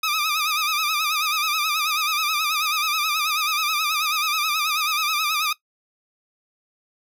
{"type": "tone with vibrato", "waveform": "15% pulse", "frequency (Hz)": 1234, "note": "D#6", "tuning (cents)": -15, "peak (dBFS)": -14, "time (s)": [0.03, 5.53], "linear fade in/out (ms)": 5, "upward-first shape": "sine", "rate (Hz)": 9.3, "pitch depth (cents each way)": 91, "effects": ["noise-tail reverb RT60 0.1 s tail -18 dB re dry"]}